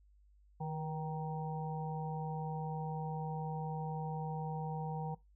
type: harmonic tone with a mistuned harmonic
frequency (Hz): 156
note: D#3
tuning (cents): +5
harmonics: 1 / 3 / 5 / 6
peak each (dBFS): -38 / -47 / -43 / -47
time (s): 0.6-5.15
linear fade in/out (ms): 10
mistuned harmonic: 3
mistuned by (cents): +42
effects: noise-tail reverb RT60 0.2 s tail -20 dB re dry + added 50 Hz sine -62 dBFS peak until 5.35 s